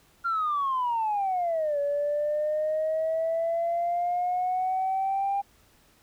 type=exponential two-way sweep; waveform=sine; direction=down then up; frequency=1396.9 to 569 to 801 Hz; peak=-23 dBFS; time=0.24-5.42 s; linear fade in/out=20 ms; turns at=1.79 s; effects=tanh soft clip ceiling -20 dBFS + pink hiss -61 dBFS RMS until 6.02 s